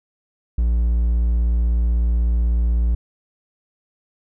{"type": "tone", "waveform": "triangle", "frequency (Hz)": 58.1, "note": "A#1", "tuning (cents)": -5, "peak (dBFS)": -13, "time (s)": [0.58, 2.95], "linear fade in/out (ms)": 5, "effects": []}